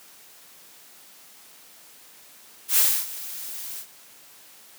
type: noise with ADSR envelope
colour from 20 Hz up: blue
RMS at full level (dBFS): -17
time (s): 2.68-3.87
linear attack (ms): 97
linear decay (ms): 280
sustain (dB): -18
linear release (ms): 86
effects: white hiss -50 dBFS RMS until 4.78 s + high-pass 150 Hz 12 dB/octave